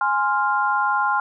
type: chord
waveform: sine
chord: F minor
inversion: first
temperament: equal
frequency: 830.6 / 1046.5 / 1396.9 Hz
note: Ab5 / C6 / F6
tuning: 0 / 0 / 0 cents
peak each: -22 dBFS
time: 0.01-1.2 s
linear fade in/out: 2 ms
effects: none